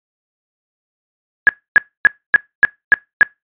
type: tone bursts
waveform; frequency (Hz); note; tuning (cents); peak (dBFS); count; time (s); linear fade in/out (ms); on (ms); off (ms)
sine; 1676; G#6; +15; -3; 7; 1.47-3.23; 0; 20; 270
effects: noise-tail reverb RT60 0.2 s tail -23 dB re dry + resampled to 8000 Hz